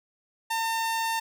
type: tone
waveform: sawtooth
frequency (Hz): 905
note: A5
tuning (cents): +48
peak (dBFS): -22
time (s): 0.5-1.2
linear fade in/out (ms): 10
effects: none